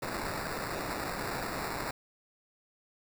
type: noise with sample-and-hold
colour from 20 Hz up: white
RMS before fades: -36 dBFS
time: 0.02-1.91 s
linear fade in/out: 5 ms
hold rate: 3150 Hz
effects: none